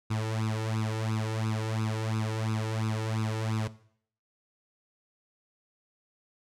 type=tone with flanger; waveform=sawtooth; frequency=110 Hz; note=A2; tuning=in tune; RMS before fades=-30 dBFS; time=0.1-3.68 s; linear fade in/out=10 ms; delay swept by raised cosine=0.78 to 2.28 ms; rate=2.9 Hz; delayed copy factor=+0.85; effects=noise-tail reverb RT60 0.6 s tail -17 dB re dry + low-pass 9000 Hz 12 dB/octave